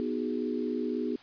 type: chord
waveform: sine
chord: G# minor seventh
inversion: first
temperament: equal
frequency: 246.9 / 311.1 / 370 / 415.3 Hz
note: B3 / D#4 / F#4 / G#4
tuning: 0 / 0 / 0 / 0 cents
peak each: -32 / -35 / -36 / -35 dBFS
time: 0-1.16 s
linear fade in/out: 0 ms
effects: white hiss -54 dBFS RMS until 1.22 s + resampled to 11025 Hz